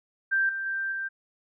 sine tone with level steps, 1574 Hz, G6, 7 cents sharp, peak -21 / -29 / -27 / -29 dBFS, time 0.31-1.09 s, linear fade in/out 20 ms, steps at 0.49 / 0.66 / 0.92 s, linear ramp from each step 2 ms, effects none

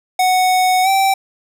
square tone with pitch glide, 740 to 775.9 Hz, F#5 to G5, 0 to -18 cents, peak -12 dBFS, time 0.19-1.14 s, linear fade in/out 5 ms, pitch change +82 cents, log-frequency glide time 0.83-0.88 s, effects none

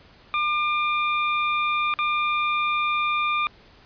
25% pulse tone with dropouts, 1200 Hz, D6, 37 cents sharp, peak -17 dBFS, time 0.34-3.47 s, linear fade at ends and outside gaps 0 ms, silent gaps 1.939-1.989 s, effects pink hiss -52 dBFS RMS until 3.85 s + resampled to 11025 Hz

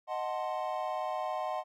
triangle chord, D# diminished seventh, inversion none, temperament equal, 622.3 / 740 / 880 / 1046.5 Hz, D#5 / F#5 / A5 / C6, 0 / 0 / 0 / 0 cents, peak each -35 / -34 / -39 / -37 dBFS, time 0.07-1.64 s, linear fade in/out 50 ms, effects none

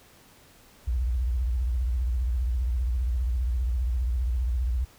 sine tone with vibrato, 61.2 Hz, B1, 15 cents flat, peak -23 dBFS, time 0.87-4.85 s, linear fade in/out 10 ms, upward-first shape sine, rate 15 Hz, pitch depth 190 cents each way, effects pink hiss -55 dBFS RMS until 4.98 s

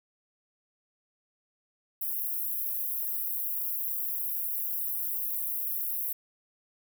pink high-pass noise, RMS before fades -32 dBFS, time 2.01-6.13 s, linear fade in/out 5 ms, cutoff 12000 Hz, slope 48 dB/octave, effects none

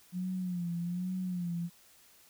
sine tone with vibrato, 178.1 Hz, F3, 34 cents sharp, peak -32 dBFS, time 0.12-1.7 s, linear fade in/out 50 ms, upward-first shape sine, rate 1.2 Hz, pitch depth 72 cents each way, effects white hiss -61 dBFS RMS until 2.29 s

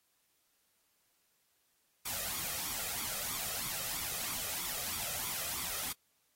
white noise with flanger, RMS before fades -38 dBFS, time 2.05-5.93 s, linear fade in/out 10 ms, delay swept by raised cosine 0.86 to 1.61 ms, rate 3.1 Hz, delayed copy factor +0.6, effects white hiss -75 dBFS RMS until 6.35 s + AAC 48 kbps

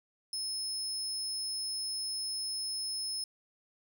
30% pulse tone, 5200 Hz, E8, 24 cents flat, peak -30 dBFS, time 0.33-3.24 s, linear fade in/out 2 ms, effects none

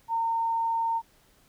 sine tone, 914 Hz, A#5, 34 cents flat, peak -24 dBFS, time 0.08-1.02 s, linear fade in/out 50 ms, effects pink hiss -62 dBFS RMS until 1.48 s

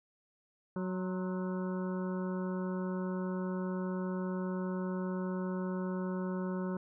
harmonic tone with a mistuned harmonic, 185 Hz, F#3, in tune, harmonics 1 / 2 / 3 / 5 / 6 / 7 / 8, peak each -34 / -40 / -44 / -48 / -50 / -51 / -52 dBFS, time 0.76-6.77 s, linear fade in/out 2 ms, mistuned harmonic 6, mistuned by -74 cents, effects none

